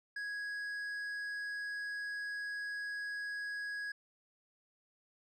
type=tone with tanh clipping; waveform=sine; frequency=1661.2 Hz; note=G#6; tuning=in tune; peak=-39 dBFS; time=0.16-3.92 s; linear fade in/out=5 ms; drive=7 dB; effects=none